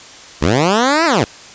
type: linear two-way sweep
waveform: 10% pulse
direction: up then down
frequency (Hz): 63.9 to 343.7 to 82.6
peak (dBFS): -3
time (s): 0.41-1.25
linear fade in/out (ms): 20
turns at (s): 1.05
effects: white hiss -37 dBFS RMS until 1.54 s + resampled to 16000 Hz